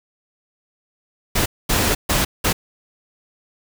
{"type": "noise bursts at uneven times", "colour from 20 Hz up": "pink", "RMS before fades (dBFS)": -18, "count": 4, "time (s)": [[1.35, 1.46], [1.69, 1.95], [2.09, 2.25], [2.44, 2.53]], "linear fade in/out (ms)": 10, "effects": []}